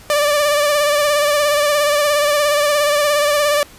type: tone with vibrato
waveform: sawtooth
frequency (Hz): 587.3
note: D5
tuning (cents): 0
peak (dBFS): -9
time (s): 0.1-3.63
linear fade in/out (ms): 0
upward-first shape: sine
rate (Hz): 17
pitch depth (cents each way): 39
effects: pink hiss -42 dBFS RMS until 3.78 s + resampled to 32000 Hz